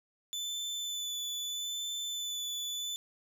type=tone with vibrato; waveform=30% pulse; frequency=3500 Hz; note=A7; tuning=10 cents flat; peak=-32 dBFS; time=0.33-2.96 s; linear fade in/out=0 ms; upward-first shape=sine; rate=0.78 Hz; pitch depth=16 cents each way; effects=none